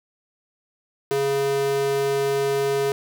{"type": "tone with high-pass filter", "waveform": "square", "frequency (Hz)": 138.59, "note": "C#3", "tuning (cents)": 0, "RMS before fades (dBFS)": -22, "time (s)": [1.11, 2.92], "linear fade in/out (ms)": 0, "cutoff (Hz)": 330, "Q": 9.1, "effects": []}